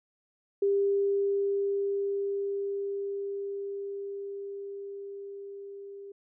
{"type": "tone with level ramp", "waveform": "sine", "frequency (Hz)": 398.6, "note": "G4", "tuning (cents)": 29, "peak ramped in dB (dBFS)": [-22, -41], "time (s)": [0.62, 6.12], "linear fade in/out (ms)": 5, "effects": []}